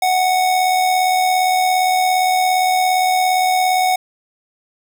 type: tone with amplitude modulation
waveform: square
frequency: 740 Hz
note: F#5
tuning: in tune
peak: -12 dBFS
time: 0.02-3.96 s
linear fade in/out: 5 ms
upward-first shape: sine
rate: 77.4 Hz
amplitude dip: 40%
effects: none